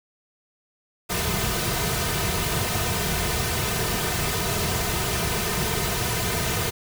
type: noise with comb filter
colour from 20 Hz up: pink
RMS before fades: -25 dBFS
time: 1.09-6.71 s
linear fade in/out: 20 ms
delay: 3.6 ms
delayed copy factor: -0.8
effects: none